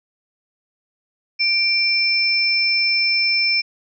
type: tone pair together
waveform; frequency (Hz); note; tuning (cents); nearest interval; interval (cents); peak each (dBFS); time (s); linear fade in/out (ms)
sine; 2356 / 5289; D7 / E8; +5 / +5; octave + major second; 1400; -18; 1.39-3.62; 20
effects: none